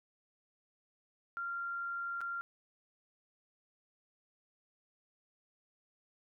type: tone with dropouts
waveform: sine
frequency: 1386 Hz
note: F6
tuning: 14 cents flat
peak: -36 dBFS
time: 1.37-2.41 s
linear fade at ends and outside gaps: 0 ms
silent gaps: 2.207-2.214 s
effects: none